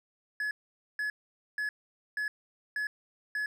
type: tone bursts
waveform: triangle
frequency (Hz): 1700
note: G#6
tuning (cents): +40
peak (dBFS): -28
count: 6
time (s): 0.4-3.46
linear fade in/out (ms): 2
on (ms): 110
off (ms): 480
effects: none